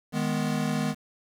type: chord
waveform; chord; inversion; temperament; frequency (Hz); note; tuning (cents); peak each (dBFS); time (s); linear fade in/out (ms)
square; G# minor; second; equal; 155.56 / 207.7 / 246.9; D#3 / G#3 / B3; 0 / 0 / 0; -30; 0.12-0.95; 50
effects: low-pass 11000 Hz 12 dB/octave + 8-bit